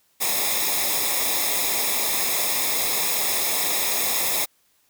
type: noise with comb filter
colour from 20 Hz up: white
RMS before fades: -23 dBFS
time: 0.2-4.46 s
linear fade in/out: 20 ms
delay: 0.67 ms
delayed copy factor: -0.75
effects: white hiss -64 dBFS RMS until 4.89 s